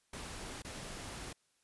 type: noise with dropouts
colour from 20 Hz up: pink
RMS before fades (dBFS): -45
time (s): 0.13-1.33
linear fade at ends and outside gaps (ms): 5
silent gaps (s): 0.622-0.646
effects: white hiss -75 dBFS RMS until 1.63 s + resampled to 24000 Hz